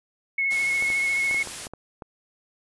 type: tone with vibrato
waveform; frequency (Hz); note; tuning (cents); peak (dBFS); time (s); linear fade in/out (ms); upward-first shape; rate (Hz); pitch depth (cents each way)
sine; 2184; C#7; -26; -21; 0.38-1.43; 5; sine; 14; 18
type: noise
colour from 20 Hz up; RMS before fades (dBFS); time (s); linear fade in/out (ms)
white; -35; 0.5-1.68; 20
type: clicks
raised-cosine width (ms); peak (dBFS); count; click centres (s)
1; -23; 8; 0.824 / 0.902 / 1.311 / 1.345 / 1.473 / 1.669 / 1.736 / 2.022
effects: resampled to 24000 Hz